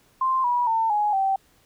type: tone with pitch steps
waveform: sine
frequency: 1046.5 / 970.8 / 900.6 / 835.4 / 775 Hz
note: C6 / B5 / A5 / G#5 / G5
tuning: 0 / -30 / +40 / +10 / -20 cents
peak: -19 dBFS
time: 0.21-1.36 s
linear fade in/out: 5 ms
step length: 230 ms
effects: pink hiss -60 dBFS RMS until 1.65 s